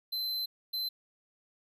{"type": "tone bursts at uneven times", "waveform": "square", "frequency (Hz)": 4071, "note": "C8", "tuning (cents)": -48, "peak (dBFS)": -32, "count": 2, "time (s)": [[0.12, 0.46], [0.73, 0.89]], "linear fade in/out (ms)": 10, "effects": []}